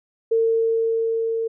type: tone with level ramp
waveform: sine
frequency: 453.4 Hz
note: A#4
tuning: 48 cents flat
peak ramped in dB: -15 to -21 dBFS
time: 0.31-1.48 s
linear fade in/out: 10 ms
effects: none